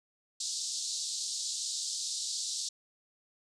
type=band-pass noise; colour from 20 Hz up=pink; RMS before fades=-36 dBFS; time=0.4-2.69 s; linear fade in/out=5 ms; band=3900 to 8400 Hz; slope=48 dB/octave; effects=none